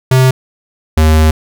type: tone pair in turn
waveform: square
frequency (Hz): 129.8 / 78.37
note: C3 / D#2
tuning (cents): -13 / +13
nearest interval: major sixth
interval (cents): 874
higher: first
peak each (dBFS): -6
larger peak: neither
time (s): 0.11-0.31 / 0.97-1.31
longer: second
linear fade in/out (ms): 5
effects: none